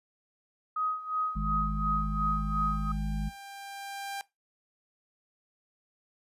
sine tone with tremolo, 1257 Hz, D#6, 17 cents sharp, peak -26 dBFS, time 0.76-2.92 s, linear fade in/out 5 ms, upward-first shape sine, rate 2.8 Hz, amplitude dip 80%
sawtooth tone with exponential growth, 794 Hz, G5, 22 cents sharp, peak -30 dBFS, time 0.99-4.21 s, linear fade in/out 0 ms, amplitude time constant 700 ms
harmonic tone, 51.91 Hz, G#1, in tune, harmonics 1 / 3 / 4, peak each -30 / -35 / -36 dBFS, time 1.35-3.3 s, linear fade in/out 20 ms
effects noise-tail reverb RT60 0.2 s tail -20 dB re dry + resampled to 32000 Hz

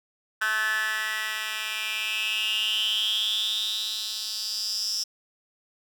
10% pulse tone with high-pass filter sweep, 216.8 Hz, A3, 25 cents flat, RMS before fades -28 dBFS, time 0.41-5.04 s, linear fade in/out 10 ms, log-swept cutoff 1600 to 5400 Hz, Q 9.2, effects none

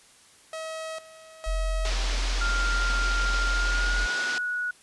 sawtooth tone with tremolo, 640 Hz, D#5, 49 cents sharp, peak -29 dBFS, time 0.53-2.16 s, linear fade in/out 2 ms, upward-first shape square, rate 1.1 Hz, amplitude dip 80%
sine tone, 43.47 Hz, F1, 7 cents flat, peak -24 dBFS, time 1.46-4.07 s, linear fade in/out 20 ms
white band-pass noise, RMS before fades -34 dBFS, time 1.85-4.38 s, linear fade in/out 0 ms, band 190 to 5700 Hz, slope 24 dB/octave
sine tone with pitch glide, 1396.9 to 1463.8 Hz, F6 to F#6, 0 to -19 cents, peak -26 dBFS, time 2.41-4.71 s, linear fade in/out 5 ms, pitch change +81 cents, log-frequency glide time 3.46-4.25 s
effects white hiss -55 dBFS RMS until 4.82 s + resampled to 24000 Hz

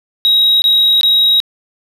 sine tone bursts, 3815 Hz, A#7, 39 cents sharp, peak -5 dBFS, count 3, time 0.25-1.402 s, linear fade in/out 0 ms, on 370 ms, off 21 ms, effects tanh soft clip ceiling -6 dBFS + 7-bit

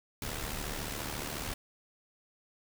pink noise with amplitude modulation, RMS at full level -35 dBFS, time 0.22-1.54 s, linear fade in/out 2 ms, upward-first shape sine, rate 74.2 Hz, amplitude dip 60%, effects none

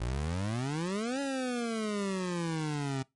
25% pulse exponential two-way sweep, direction up then down, 55.7 to 281.4 to 131.3 Hz, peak -27 dBFS, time 0-3.03 s, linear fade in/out 10 ms, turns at 1.2 s, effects noise-tail reverb RT60 0.2 s tail -22 dB re dry + MP3 48 kbps

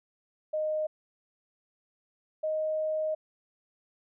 sine tone pair in turn, 618 / 623.4 Hz, D#5 / D#5, -12 / +3 cents, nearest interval unison, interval 15 cents, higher second, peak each -27 dBFS, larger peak neither, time 0.53-0.87 / 2.43-3.15 s, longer second, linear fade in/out 10 ms, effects none

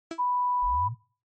35% pulse tone with exponential decay, 330 Hz, E4, 2 cents sharp, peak -27 dBFS, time 0.11-0.23 s, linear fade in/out 2 ms, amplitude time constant 26 ms
sine tone, 987.8 Hz, B5, in tune, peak -23 dBFS, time 0.18-0.89 s, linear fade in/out 20 ms
sine linear sweep, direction up, 31 to 126.6 Hz, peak -31 dBFS, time 0.62-0.95 s, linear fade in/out 20 ms
effects noise-tail reverb RT60 0.4 s tail -22 dB re dry + MP3 32 kbps

